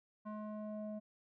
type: tone with low-pass filter sweep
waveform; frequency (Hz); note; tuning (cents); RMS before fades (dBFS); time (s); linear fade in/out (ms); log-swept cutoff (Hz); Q
square; 212.6; G#3; +41; -44; 0.25-1; 20; 1100 to 560; 2.6
effects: none